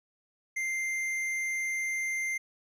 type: tone with tanh clipping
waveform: sine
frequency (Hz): 2093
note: C7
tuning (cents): 0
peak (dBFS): -31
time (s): 0.56-2.38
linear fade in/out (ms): 10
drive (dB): 11
effects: none